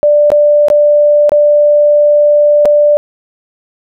sine tone with dropouts, 590 Hz, D5, 8 cents sharp, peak -4 dBFS, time 0.03-2.97 s, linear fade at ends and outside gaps 0 ms, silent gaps 0.303-0.318 / 0.684-0.701 / 1.294-1.319 / 2.652-2.656 s, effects none

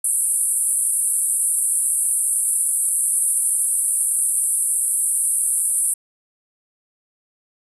white band-pass noise, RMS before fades -20 dBFS, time 0.04-5.94 s, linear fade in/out 5 ms, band 8500 to 11000 Hz, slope 96 dB/octave, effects none

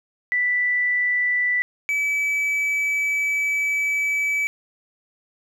sine / triangle tone pair in turn, 1975.5 / 2296 Hz, B6 / D7, 0 / -40 cents, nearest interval minor third, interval 260 cents, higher second, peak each -18 dBFS, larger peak neither, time 0.32-1.62 / 1.89-4.47 s, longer second, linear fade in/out 0 ms, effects 10-bit

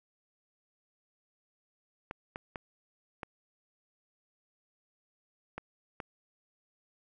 clicks, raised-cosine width 0.5 ms, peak -23 dBFS, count 6, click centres 2.111 / 2.359 / 2.558 / 3.232 / 5.58 / 6.002 s, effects none

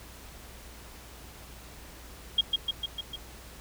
sine tone with echo, 3252 Hz, G#7, 37 cents flat, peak -19 dBFS, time 2.38-2.41 s, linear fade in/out 5 ms, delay 150 ms, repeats 5, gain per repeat -3 dB, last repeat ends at 3.16 s, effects added 59 Hz sine -49 dBFS peak until 3.6 s + pink hiss -49 dBFS RMS until 3.6 s

